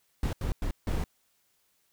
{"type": "noise bursts at uneven times", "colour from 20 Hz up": "brown", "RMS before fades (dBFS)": -29, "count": 4, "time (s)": [[0.23, 0.33], [0.41, 0.52], [0.62, 0.71], [0.87, 1.04]], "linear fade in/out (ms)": 2, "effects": ["white hiss -71 dBFS RMS until 1.92 s"]}